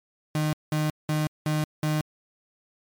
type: tone bursts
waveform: 35% pulse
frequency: 153.2 Hz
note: D#3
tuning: 27 cents flat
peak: -21 dBFS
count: 5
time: 0.35-2.01 s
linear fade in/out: 2 ms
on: 180 ms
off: 190 ms
effects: MP3 96 kbps